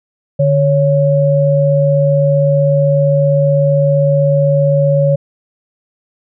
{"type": "tone pair together", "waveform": "sine", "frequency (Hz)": [147.4, 556.5], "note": ["D3", "C#5"], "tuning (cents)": [7, 7], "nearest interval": "octave + major seventh", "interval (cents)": 2300, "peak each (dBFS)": -11, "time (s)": [0.39, 5.16], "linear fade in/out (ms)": 10, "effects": []}